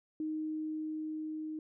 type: tone with level ramp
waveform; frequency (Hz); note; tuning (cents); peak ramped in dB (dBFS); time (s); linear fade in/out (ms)
sine; 311.1; D#4; 0; -33 to -37; 0.2-1.59; 2
effects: none